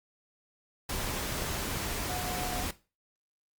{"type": "tone in noise", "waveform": "sine", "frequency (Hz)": 726, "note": "F#5", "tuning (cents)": -33, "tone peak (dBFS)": -37, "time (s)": [2.09, 2.63], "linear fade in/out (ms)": 5, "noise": "pink", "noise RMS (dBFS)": -34, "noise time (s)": [0.89, 2.71], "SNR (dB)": -6, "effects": ["noise-tail reverb RT60 0.3 s tail -17 dB re dry", "Opus 48 kbps"]}